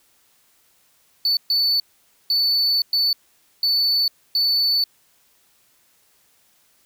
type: tone bursts at uneven times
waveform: triangle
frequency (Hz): 4487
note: C#8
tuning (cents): +20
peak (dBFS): -15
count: 6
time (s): 1.25-1.37 / 1.5-1.8 / 2.3-2.82 / 2.93-3.13 / 3.63-4.08 / 4.35-4.84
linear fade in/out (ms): 2
effects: white hiss -60 dBFS RMS until 6.85 s